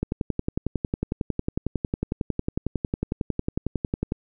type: click train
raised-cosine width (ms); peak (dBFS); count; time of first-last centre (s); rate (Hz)
3; -11; 46; 0.03-4.121; 11
effects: none